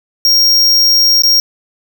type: tone with dropouts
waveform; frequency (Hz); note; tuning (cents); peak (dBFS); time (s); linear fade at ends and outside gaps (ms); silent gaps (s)
square; 5580; F8; -2; -7; 0.25-1.4; 1; 1.221-1.235
effects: none